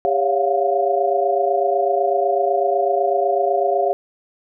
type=tone cluster; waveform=sine; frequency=401 / 557 / 687 / 715 Hz; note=G4 / C#5 / F5 / F5; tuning=+39 / +8 / -29 / +41 cents; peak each=-21 dBFS; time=0.05-3.93 s; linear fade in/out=0 ms; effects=none